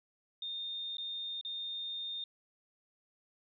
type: tone with dropouts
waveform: sine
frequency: 3647 Hz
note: A#7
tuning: 39 cents flat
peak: -37 dBFS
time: 0.42-2.24 s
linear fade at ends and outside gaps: 2 ms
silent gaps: 0.97-0.982 / 1.412-1.449 s
effects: none